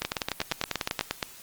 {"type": "two click trains", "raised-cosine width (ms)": 0.2, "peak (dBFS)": [-9, -9], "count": [11, 11], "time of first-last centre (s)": [[0.02, 1.01], [0.05, 1.228]], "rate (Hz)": [10.1, 8.49], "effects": ["white hiss -48 dBFS RMS until 1.42 s", "Opus 24 kbps"]}